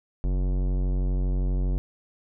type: tone with tanh clipping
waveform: sine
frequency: 46.25 Hz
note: F#1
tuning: in tune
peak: -24 dBFS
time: 0.24-1.78 s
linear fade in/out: 0 ms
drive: 18 dB
effects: none